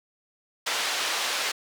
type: band-pass noise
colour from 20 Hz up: white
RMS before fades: -28 dBFS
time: 0.66-1.52 s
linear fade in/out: 10 ms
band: 540 to 4600 Hz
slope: 12 dB/octave
effects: none

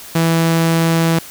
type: tone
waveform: sawtooth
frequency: 164.81 Hz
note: E3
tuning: in tune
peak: -8 dBFS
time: 0.15-1.19 s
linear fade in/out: 5 ms
effects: white hiss -35 dBFS RMS until 1.3 s

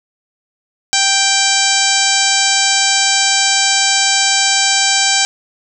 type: harmonic tone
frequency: 784 Hz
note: G5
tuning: in tune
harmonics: 1 / 2 / 3 / 4 / 5 / 6 / 7 / 8 / 9 / 10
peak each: -20 / -20 / -20 / -20 / -20 / -20 / -20 / -20 / -20 / -20 dBFS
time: 0.93-5.25 s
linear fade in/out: 0 ms
effects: none

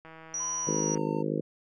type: click train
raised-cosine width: 0.5 ms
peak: -33 dBFS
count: 150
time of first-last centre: 0.05-0.975 s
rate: 161 Hz
type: tone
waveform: sine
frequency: 5810 Hz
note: F#8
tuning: 32 cents flat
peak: -30 dBFS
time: 0.34-0.95 s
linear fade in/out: 2 ms
type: tone with pitch glide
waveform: triangle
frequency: 1011 to 905.9 Hz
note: B5 to A#5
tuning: +40 to -50 cents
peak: -36 dBFS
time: 0.39-1.23 s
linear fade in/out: 20 ms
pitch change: -190 cents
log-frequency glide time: 0.6-1.05 s
type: harmonic tone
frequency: 52.3 Hz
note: G#1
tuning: 13 cents sharp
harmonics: 3 / 4 / 5 / 6 / 7 / 8 / 9 / 10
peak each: -34 / -36 / -36 / -34 / -36 / -37 / -35 / -39 dBFS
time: 0.67-1.41 s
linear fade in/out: 5 ms
effects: none

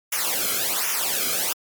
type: noise with flanger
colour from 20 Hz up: white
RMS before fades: -24 dBFS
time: 0.12-1.53 s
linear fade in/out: 5 ms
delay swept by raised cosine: 0.23 to 1.11 ms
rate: 1.3 Hz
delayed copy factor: -0.95
effects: MP3 96 kbps

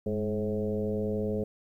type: tone with frequency modulation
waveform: sine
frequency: 317.1 Hz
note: D#4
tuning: 33 cents sharp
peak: -27 dBFS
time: 0.06-1.44 s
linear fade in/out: 5 ms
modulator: 109 Hz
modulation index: 2.1
effects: 11-bit

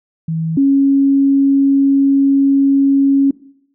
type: tone pair in turn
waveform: sine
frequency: 161.9 / 275.6 Hz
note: E3 / C#4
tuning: -31 / -10 cents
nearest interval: major sixth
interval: 921 cents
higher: second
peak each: -16 / -8 dBFS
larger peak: second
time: 0.28-0.57 / 0.57-3.31 s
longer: second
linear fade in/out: 5 ms
effects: noise-tail reverb RT60 0.7 s tail -20 dB re dry

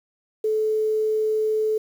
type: tone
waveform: sine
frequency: 433.3 Hz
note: A4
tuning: 27 cents flat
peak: -19 dBFS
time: 0.44-1.78 s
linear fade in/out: 5 ms
effects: 8-bit

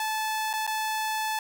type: tone with dropouts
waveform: sawtooth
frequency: 870 Hz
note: A5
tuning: 20 cents flat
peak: -23 dBFS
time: 0-1.39 s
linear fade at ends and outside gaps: 2 ms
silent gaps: 0.531-0.536 / 0.667-0.675 s
effects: none

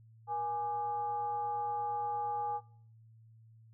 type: tone with frequency modulation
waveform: sine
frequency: 830.6 Hz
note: G#5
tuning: in tune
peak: -32 dBFS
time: 0.27-2.61 s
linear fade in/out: 50 ms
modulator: 355 Hz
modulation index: 0.45
effects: noise-tail reverb RT60 0.5 s tail -20 dB re dry + added 112 Hz sine -56 dBFS peak until 3.73 s

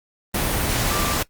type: tone in noise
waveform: sine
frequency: 1174.7 Hz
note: D6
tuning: in tune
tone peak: -28 dBFS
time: 0.9-1.17 s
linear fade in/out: 5 ms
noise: pink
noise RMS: -22 dBFS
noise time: 0.34-1.23 s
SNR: -9 dB
effects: noise-tail reverb RT60 0.1 s tail -19 dB re dry + Opus 32 kbps

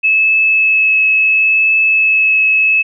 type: tone with vibrato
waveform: sine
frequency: 2596 Hz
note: E7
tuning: 27 cents flat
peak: -8 dBFS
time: 0.03-2.83 s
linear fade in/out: 20 ms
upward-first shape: triangle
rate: 0.72 Hz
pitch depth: 10 cents each way
effects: none

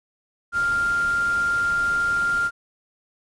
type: tone in noise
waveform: sine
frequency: 1396.9 Hz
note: F6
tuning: in tune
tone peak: -19 dBFS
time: 0.52-2.51 s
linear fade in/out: 50 ms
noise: pink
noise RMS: -37 dBFS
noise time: 0.52-2.51 s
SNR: +15 dB
effects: resampled to 24000 Hz

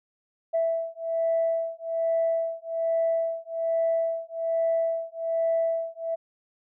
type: beating tone pair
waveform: sine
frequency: 659.3 / 660.5 Hz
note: E5 / E5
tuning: 0 / +3 cents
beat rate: 1.2 Hz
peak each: -26 dBFS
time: 0.53-6.16 s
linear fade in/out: 20 ms
effects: tanh soft clip ceiling -16 dBFS

